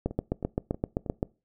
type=two click trains; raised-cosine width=2 ms; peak=-24 / -13 dBFS; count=4 / 10; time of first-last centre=0.11-1.062 / 0.06-1.229 s; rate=3.15 / 7.7 Hz; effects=noise-tail reverb RT60 0.3 s tail -23 dB re dry